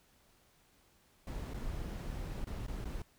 brown noise with dropouts, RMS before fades -40 dBFS, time 1.27-3.02 s, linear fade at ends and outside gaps 2 ms, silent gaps 1.537-1.543 / 2.445-2.47 / 2.666-2.681 / 2.844-2.854 s, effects pink hiss -68 dBFS RMS until 3.18 s

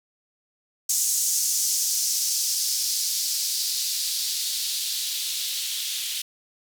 violet noise with band-pass filter sweep, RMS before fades -26 dBFS, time 0.89-6.22 s, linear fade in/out 5 ms, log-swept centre 6600 to 3300 Hz, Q 2.3, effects none

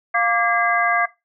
sine tone cluster, 701 / 1170 / 1627 / 2047 Hz, F5 / D6 / G#6 / C7, +6 / -7 / -36 / -38 cents, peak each -21 dBFS, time 0.14-1.06 s, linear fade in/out 10 ms, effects noise-tail reverb RT60 0.2 s tail -17 dB re dry

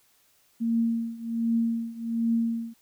sine tone with tremolo, 230 Hz, A#3, 23 cents flat, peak -20 dBFS, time 0.6-2.74 s, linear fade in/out 20 ms, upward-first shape triangle, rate 1.3 Hz, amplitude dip 90%, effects white hiss -64 dBFS RMS until 2.81 s

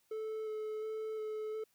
triangle tone with vibrato, 434.2 Hz, A4, 23 cents flat, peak -35 dBFS, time 0.11-1.64 s, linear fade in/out 5 ms, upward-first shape square, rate 1.4 Hz, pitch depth 11 cents each way, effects white hiss -74 dBFS RMS until 1.74 s

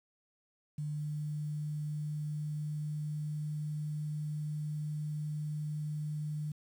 sine tone with pitch glide, 150 to 150.96 Hz, D3 to D3, +37 to +48 cents, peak -34 dBFS, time 0.78-6.52 s, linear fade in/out 5 ms, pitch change +11 cents, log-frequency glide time 0.93-3.47 s, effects 10-bit

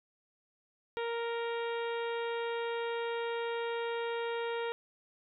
harmonic tone, 466.2 Hz, A#4, in tune, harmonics 1 / 2 / 3 / 4 / 5 / 6 / 7 / 8, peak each -34 / -40 / -44 / -46 / -48 / -50 / -51 / -52 dBFS, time 0.97-4.72 s, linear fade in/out 0 ms, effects none

